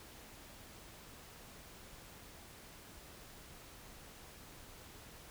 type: silence
effects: pink hiss -55 dBFS RMS until 5.3 s